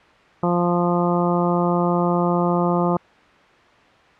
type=harmonic tone; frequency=174.8 Hz; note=F3; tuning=2 cents sharp; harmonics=1 / 2 / 3 / 4 / 5 / 6 / 7; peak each=-20 / -23 / -25 / -26 / -27 / -28 / -28 dBFS; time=0.43-2.97 s; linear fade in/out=2 ms; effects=white hiss -50 dBFS RMS until 4.19 s + low-pass 2000 Hz 12 dB/octave